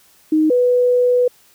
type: tone pair in turn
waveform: sine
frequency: 311.1 / 493.8 Hz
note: D#4 / B4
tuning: 0 / 0 cents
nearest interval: minor sixth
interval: 800 cents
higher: second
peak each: -11 dBFS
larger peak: neither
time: 0.32-0.5 / 0.5-1.28 s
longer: second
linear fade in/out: 5 ms
effects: white hiss -52 dBFS RMS until 1.54 s